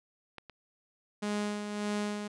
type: clicks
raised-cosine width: 0.3 ms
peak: -27 / -31 dBFS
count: 2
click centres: 0.383 / 0.497 s
type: tone with tremolo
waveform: sawtooth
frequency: 207.7 Hz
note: G#3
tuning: in tune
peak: -26 dBFS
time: 1.22-2.28 s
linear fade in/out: 10 ms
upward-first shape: sine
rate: 1.7 Hz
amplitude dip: 50%
effects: resampled to 22050 Hz